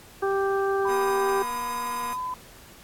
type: harmonic tone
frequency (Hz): 392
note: G4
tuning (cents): 0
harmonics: 1 / 2 / 3 / 4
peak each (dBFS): -23 / -30 / -31 / -34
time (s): 0.22-1.43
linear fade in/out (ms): 10
type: tone with pitch glide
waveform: sine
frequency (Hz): 995 to 1008.9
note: B5 to B5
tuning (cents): +13 to +37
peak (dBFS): -28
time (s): 0.85-2.34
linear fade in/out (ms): 2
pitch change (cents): +24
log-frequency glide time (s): 1.06-1.97
type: tone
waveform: 5% pulse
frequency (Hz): 1244.5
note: D#6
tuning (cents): 0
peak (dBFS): -26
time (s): 0.86-2.18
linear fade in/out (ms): 50
type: click train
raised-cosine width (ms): 0.5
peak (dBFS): -24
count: 296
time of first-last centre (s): 0.89-2.129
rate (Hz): 238
effects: pink hiss -49 dBFS RMS until 2.83 s + AAC 64 kbps